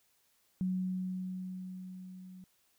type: tone with level ramp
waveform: sine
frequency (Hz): 185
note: F#3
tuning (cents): 0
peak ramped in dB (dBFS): -29 to -48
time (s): 0.61-2.44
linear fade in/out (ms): 0
effects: white hiss -72 dBFS RMS until 2.78 s